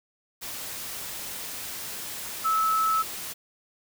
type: tone in noise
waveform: sine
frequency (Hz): 1303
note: E6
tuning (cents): -20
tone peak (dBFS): -21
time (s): 2.44-3.03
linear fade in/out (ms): 20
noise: white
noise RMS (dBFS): -36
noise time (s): 0.41-3.34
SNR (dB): +12
effects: none